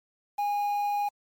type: tone with quantisation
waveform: triangle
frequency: 820 Hz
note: G#5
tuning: 22 cents flat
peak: -23 dBFS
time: 0.38-1.09 s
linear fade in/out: 10 ms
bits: 8
effects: MP3 64 kbps